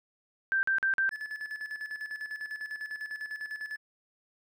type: tone bursts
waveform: sine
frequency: 1568 Hz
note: G6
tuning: in tune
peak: -24 dBFS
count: 4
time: 0.52-1.092 s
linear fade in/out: 0 ms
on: 110 ms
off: 44 ms
type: tone with tremolo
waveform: triangle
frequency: 1727 Hz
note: A6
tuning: 33 cents flat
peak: -32 dBFS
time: 1.11-3.77 s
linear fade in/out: 20 ms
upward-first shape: square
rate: 10 Hz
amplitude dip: 65%
effects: none